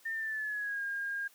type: tone with pitch glide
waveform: sine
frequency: 1805 to 1617.4 Hz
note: A6 to G#6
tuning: +44 to -46 cents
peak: -33 dBFS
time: 0.05-1.28 s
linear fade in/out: 10 ms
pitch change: -190 cents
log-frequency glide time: 0.15-0.83 s
effects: white hiss -62 dBFS RMS until 1.34 s + high-pass 300 Hz 12 dB/octave